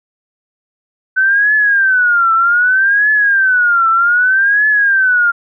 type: tone with vibrato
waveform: sine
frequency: 1514 Hz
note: F#6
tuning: 39 cents sharp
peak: -8 dBFS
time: 1.16-5.32 s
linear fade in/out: 20 ms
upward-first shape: triangle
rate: 0.64 Hz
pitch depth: 230 cents each way
effects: none